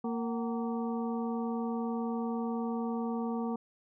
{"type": "harmonic tone with a mistuned harmonic", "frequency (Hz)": 231, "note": "A#3", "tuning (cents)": -16, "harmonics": [1, 2, 3, 4, 5], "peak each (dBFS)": [-32, -38, -42, -44, -46], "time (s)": [0.04, 3.56], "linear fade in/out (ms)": 5, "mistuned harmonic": 3, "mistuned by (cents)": 140, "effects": []}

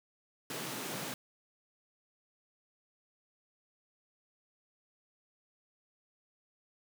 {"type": "high-pass noise", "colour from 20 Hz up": "pink", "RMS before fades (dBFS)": -40, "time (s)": [0.5, 1.14], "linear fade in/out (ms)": 2, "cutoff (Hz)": 120, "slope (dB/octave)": 96, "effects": []}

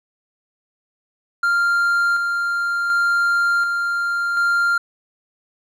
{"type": "tone with tremolo", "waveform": "triangle", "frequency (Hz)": 1394, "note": "F6", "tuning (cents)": -4, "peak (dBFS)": -13, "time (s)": [1.43, 4.78], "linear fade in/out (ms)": 5, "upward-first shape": "square", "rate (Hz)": 0.68, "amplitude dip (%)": 35, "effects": []}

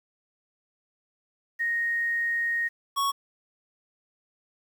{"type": "tone pair in turn", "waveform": ["sine", "square"], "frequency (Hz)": [1864.7, 1110.8], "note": ["A#6", "C#6"], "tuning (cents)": [0, 3], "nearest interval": "major sixth", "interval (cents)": 897, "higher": "first", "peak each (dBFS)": -24, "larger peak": "neither", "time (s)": [[1.59, 2.69], [2.96, 3.12]], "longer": "first", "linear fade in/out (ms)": 20, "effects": ["9-bit"]}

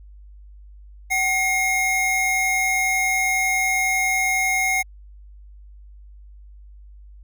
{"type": "tone pair together", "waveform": "square", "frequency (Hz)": [758, 2144], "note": ["F#5", "C7"], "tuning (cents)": [42, 42], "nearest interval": "octave + tritone", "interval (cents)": 1800, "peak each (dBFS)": [-26, -20], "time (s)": [1.1, 4.83], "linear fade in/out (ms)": 20, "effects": ["added 50 Hz sine -41 dBFS peak until 7.23 s"]}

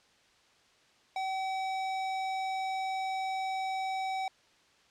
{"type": "tone", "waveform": "square", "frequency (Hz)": 763, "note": "G5", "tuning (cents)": -47, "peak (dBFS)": -32, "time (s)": [1.16, 4.28], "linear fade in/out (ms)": 2, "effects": ["white hiss -64 dBFS RMS until 4.9 s", "low-pass 5000 Hz 12 dB/octave"]}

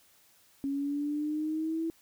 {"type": "exponential sweep", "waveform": "sine", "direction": "up", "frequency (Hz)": [275.2, 329.6], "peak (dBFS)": -29, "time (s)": [0.64, 1.9], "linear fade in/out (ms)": 0, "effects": ["white hiss -63 dBFS RMS until 2.01 s"]}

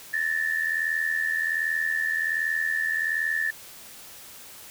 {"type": "tone pair together", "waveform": "sine", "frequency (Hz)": [1748.7, 1830], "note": ["A6", "A#6"], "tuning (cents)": [-11, -32], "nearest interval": "minor second", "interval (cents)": 79, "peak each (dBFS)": [-25, -28], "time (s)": [0.13, 3.51], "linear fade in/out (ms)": 10, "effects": ["white hiss -45 dBFS RMS until 4.7 s"]}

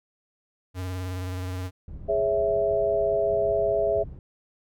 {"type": "tone with vibrato", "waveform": "square", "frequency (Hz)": 91.9, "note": "F#2", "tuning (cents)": -11, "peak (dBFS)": -30, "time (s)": [0.74, 1.71], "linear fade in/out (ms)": 50, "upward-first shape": "square", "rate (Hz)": 19, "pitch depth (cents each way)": 28}
{"type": "low-pass noise", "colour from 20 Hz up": "white", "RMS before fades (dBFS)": -40, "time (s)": [1.88, 4.19], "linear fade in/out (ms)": 2, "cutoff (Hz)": 110, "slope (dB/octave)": 12}
{"type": "chord", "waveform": "sine", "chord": "C# minor", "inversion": "second", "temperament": "equal", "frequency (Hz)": [415.3, 554.4, 659.3], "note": ["G#4", "C#5", "E5"], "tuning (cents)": [0, 0, 0], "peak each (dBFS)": [-26, -28, -23], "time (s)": [2.08, 4.04], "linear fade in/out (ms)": 20}
{"effects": []}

